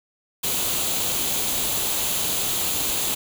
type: noise with comb filter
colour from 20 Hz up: white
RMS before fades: -24 dBFS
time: 0.43-3.15 s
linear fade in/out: 10 ms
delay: 0.28 ms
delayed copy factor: +0.5
effects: none